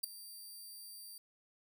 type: tone with ADSR envelope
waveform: 10% pulse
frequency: 4699 Hz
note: D8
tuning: in tune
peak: -23 dBFS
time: 0.03-1.18 s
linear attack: 11 ms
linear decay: 5 ms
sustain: -19 dB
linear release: 3 ms
effects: none